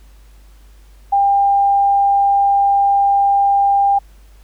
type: tone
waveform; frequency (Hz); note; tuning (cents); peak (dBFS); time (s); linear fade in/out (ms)
sine; 798; G5; +31; -10; 1.12-3.99; 10
effects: added 50 Hz sine -41 dBFS peak until 4.43 s + pink hiss -54 dBFS RMS until 4.43 s